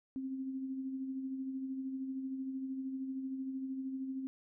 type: tone with tremolo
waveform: sine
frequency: 264.9 Hz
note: C4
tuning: 22 cents sharp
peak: -35 dBFS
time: 0.16-4.27 s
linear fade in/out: 0 ms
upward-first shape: sine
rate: 13 Hz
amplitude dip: 40%
effects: none